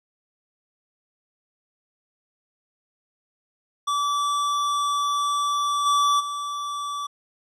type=tone with level steps; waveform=square; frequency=1157 Hz; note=D6; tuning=26 cents flat; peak=-22 / -18 / -28 dBFS; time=3.87-7.07 s; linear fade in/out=10 ms; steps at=5.85 / 6.19 s; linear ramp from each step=20 ms; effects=low-pass 8000 Hz 12 dB/octave